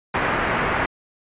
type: low-pass noise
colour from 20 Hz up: white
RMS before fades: -22 dBFS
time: 0.14-0.86 s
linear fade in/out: 5 ms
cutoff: 2000 Hz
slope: 24 dB/octave
effects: resampled to 8000 Hz